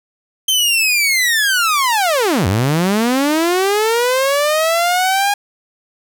sawtooth linear two-way sweep, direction down then up, 3136 to 86.8 to 821 Hz, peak -9 dBFS, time 0.48-5.34 s, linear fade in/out 5 ms, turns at 2.47 s, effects none

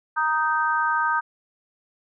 sine chord, Eb major, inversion second, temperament just, 933.4 / 1244.5 / 1555.6 Hz, Bb5 / Eb6 / G6, +2 / 0 / -14 cents, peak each -24 dBFS, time 0.16-1.21 s, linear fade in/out 20 ms, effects none

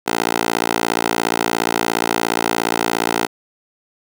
10% pulse tone with high-pass filter, 57.1 Hz, A#1, 35 cents flat, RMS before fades -19 dBFS, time 0.06-3.27 s, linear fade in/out 20 ms, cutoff 480 Hz, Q 1, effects none

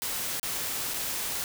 white noise with dropouts, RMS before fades -32 dBFS, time 0.02-1.44 s, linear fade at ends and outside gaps 0 ms, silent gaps 0.397-0.43 / 0.937-0.941 s, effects none

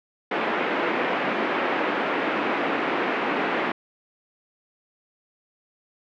pink band-pass noise, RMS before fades -25 dBFS, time 0.31-3.72 s, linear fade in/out 5 ms, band 250 to 2500 Hz, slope 24 dB/octave, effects none

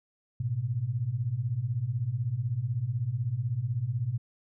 sine beating tone pair, 108.8 / 124.8 Hz, A2 / B2, -19 / +19 cents, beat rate 16 Hz, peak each -32 / -29 dBFS, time 0.4-4.18 s, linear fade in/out 5 ms, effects none

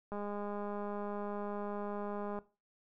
click train, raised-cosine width 1 ms, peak -28 dBFS, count 466, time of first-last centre 0.12-2.388 s, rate 205 Hz, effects noise-tail reverb RT60 0.3 s tail -18 dB re dry

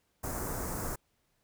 pink band-stop noise, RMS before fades -36 dBFS, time 0.23-0.96 s, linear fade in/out 10 ms, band 1600 to 6400 Hz, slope 24 dB/octave, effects pink hiss -75 dBFS RMS until 1.43 s

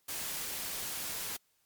white noise, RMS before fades -38 dBFS, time 0.08-1.37 s, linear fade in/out 10 ms, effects white hiss -73 dBFS RMS until 1.65 s + MP3 96 kbps

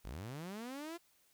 sawtooth linear sweep, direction up, 39.61 to 349.2 Hz, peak -39 dBFS, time 0.04-0.98 s, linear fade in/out 20 ms, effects white hiss -71 dBFS RMS until 1.33 s

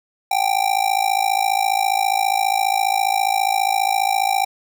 square tone with amplitude modulation, 784 Hz, G5, in tune, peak -13 dBFS, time 0.31-4.45 s, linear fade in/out 5 ms, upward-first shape sine, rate 54.8 Hz, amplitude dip 95%, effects none

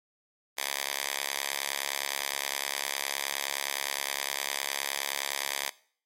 5% pulse tone with high-pass filter, 69.7 Hz, C#2, 10 cents sharp, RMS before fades -33 dBFS, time 0.57-5.7 s, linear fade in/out 10 ms, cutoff 1600 Hz, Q 0.52, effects noise-tail reverb RT60 0.5 s tail -20 dB re dry + MP3 64 kbps

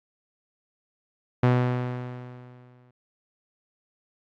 sawtooth tone with exponential decay, 124.3 Hz, B2, 12 cents sharp, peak -12 dBFS, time 1.43-2.91 s, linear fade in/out 5 ms, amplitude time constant 320 ms, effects low-pass 2000 Hz 12 dB/octave + AAC 64 kbps

